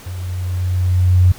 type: tone with level ramp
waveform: sine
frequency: 90.8 Hz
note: F#2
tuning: 32 cents flat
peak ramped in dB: -24 to -6 dBFS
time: 0.06-1.32 s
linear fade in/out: 5 ms
effects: pink hiss -39 dBFS RMS until 1.38 s